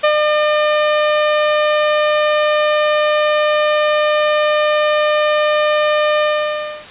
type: tone with ADSR envelope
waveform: sawtooth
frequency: 603 Hz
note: D5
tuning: 46 cents sharp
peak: -5 dBFS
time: 0.03-6.86 s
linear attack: 14 ms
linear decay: 75 ms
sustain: -3 dB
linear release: 640 ms
effects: white hiss -34 dBFS RMS until 6.9 s + resampled to 8000 Hz